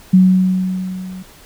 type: tone with level ramp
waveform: sine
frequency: 185.7 Hz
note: F#3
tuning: 7 cents sharp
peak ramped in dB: -4 to -28 dBFS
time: 0.13-1.23 s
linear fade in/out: 10 ms
effects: pink hiss -43 dBFS RMS until 1.45 s